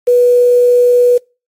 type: tone with quantisation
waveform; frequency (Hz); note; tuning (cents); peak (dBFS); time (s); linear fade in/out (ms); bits
sine; 489.1; B4; -17; -5; 0.07-1.18; 10; 5
effects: noise-tail reverb RT60 0.3 s tail -26 dB re dry + MP3 64 kbps